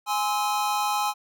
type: chord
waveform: square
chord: Ab augmented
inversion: none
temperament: just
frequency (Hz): 830.6 / 1038.3 / 1297.8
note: Ab5 / C6 / E6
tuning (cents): 0 / -14 / -27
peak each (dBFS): -26 / -30 / -31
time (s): 0.06-1.14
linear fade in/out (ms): 50
effects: none